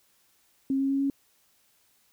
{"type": "tone with pitch steps", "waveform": "sine", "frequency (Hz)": [270, 272.2, 274.4, 276.6], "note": ["C#4", "C#4", "C#4", "C#4"], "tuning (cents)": [-45, -31, -17, -4], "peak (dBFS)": -23, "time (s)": [0.7, 1.1], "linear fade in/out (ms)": 2, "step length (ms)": 100, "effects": ["white hiss -66 dBFS RMS until 2.12 s"]}